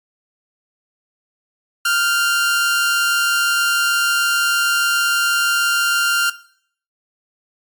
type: tone pair together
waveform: sawtooth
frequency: 1396.9 / 1543.3 Hz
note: F6 / G6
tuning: 0 / -27 cents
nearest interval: major second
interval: 173 cents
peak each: -12 / -22 dBFS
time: 1.85-6.3 s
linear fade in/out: 5 ms
effects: noise-tail reverb RT60 0.6 s tail -17 dB re dry + AAC 64 kbps